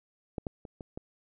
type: clicks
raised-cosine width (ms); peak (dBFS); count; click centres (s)
2; -20 / -20 / -30 / -28 / -25; 5; 0.382 / 0.468 / 0.652 / 0.808 / 0.975
effects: none